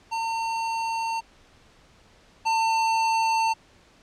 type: tone pair in turn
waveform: square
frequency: 907 / 898.1 Hz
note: A#5 / A5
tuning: -48 / +35 cents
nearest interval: unison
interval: 17 cents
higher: first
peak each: -26 / -21 dBFS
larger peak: second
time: 0.11-1.21 / 2.45-3.54 s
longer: first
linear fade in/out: 20 ms
effects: pink hiss -56 dBFS RMS until 4.02 s + low-pass 6000 Hz 12 dB/octave